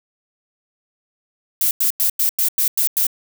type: noise bursts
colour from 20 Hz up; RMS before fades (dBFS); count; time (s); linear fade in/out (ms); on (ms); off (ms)
violet; -17; 8; 1.61-3.068; 2; 100; 94
effects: none